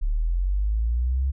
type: linear sweep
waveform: sine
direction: up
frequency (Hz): 34.65 to 68.4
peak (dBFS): -20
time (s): 0.01-1.32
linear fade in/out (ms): 20
effects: none